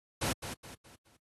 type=noise with echo; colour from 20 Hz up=pink; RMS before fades=-32 dBFS; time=0.21-0.33 s; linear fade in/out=10 ms; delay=210 ms; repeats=4; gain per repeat=-8 dB; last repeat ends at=1.17 s; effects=high-pass 80 Hz 12 dB/octave + AAC 32 kbps